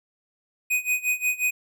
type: tone with tremolo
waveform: square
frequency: 2494 Hz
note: D#7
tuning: 3 cents sharp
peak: -20 dBFS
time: 0.7-1.51 s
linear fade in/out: 10 ms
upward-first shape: sine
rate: 5.6 Hz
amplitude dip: 90%
effects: none